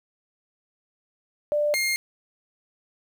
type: tone pair in turn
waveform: sine / sawtooth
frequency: 592 / 2126 Hz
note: D5 / C7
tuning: +14 / +27 cents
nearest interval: octave + minor seventh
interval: 2213 cents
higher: second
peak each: -20 / -19 dBFS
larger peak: second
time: 1.52-1.74 / 1.74-1.96 s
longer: neither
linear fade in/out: 0 ms
effects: 10-bit